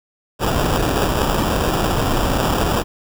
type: noise with sample-and-hold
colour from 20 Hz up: pink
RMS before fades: -18 dBFS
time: 0.39-2.84 s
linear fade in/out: 50 ms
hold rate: 2100 Hz
effects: none